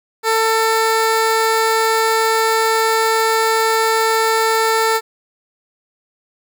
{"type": "tone", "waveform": "15% pulse", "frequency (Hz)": 446.3, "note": "A4", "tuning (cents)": 25, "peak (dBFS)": -7, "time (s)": [0.23, 5.01], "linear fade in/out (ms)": 50, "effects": []}